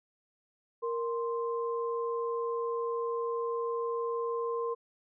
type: tone pair together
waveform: sine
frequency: 466.2 / 1046.6 Hz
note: A#4 / C6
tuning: 0 / 0 cents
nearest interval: octave + major second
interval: 1400 cents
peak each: -31 / -36 dBFS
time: 0.82-4.75 s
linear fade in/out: 20 ms
effects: none